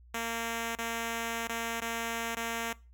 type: tone with dropouts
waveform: 5% pulse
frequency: 230 Hz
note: A#3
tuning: 23 cents flat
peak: -21 dBFS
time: 0.14-2.73 s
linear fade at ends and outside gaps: 5 ms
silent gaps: 0.754-0.785 / 1.474-1.492 / 1.804-1.817 / 2.351-2.367 s
effects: noise-tail reverb RT60 0.3 s tail -21 dB re dry + added 60 Hz sine -53 dBFS peak until 2.93 s